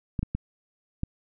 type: clicks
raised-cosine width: 5 ms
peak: -15 dBFS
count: 4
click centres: 0.192 / 0.23 / 0.35 / 1.034 s
effects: none